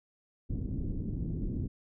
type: low-pass noise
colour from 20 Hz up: pink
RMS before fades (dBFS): -34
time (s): 0.49-1.68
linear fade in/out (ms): 20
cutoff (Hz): 290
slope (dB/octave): 24
effects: none